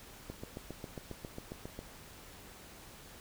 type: click train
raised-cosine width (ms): 2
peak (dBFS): -28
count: 12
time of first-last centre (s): 0.3-1.791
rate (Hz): 7.38
effects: pink hiss -53 dBFS RMS until 3.2 s